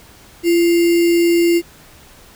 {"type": "tone with sample-and-hold", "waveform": "sine", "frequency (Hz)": 341.3, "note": "F4", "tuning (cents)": -40, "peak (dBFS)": -10, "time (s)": [0.43, 1.62], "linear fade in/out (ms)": 50, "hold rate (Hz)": 2450, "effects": ["pink hiss -44 dBFS RMS until 2.35 s"]}